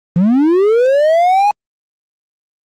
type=linear sweep; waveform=triangle; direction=up; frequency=162.2 to 842 Hz; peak=-6 dBFS; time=0.16-1.51 s; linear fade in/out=2 ms; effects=Opus 24 kbps